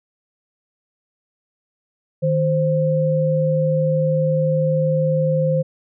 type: tone pair together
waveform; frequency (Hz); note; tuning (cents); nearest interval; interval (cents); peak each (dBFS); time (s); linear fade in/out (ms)
sine; 155.58 / 523.3; D#3 / C5; 0 / 0; octave + major sixth; 2100; -18; 2.22-5.63; 20
effects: none